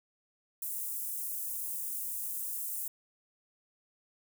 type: high-pass noise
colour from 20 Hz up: white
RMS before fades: -37 dBFS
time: 0.62-2.88 s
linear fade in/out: 2 ms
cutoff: 8700 Hz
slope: 24 dB/octave
effects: none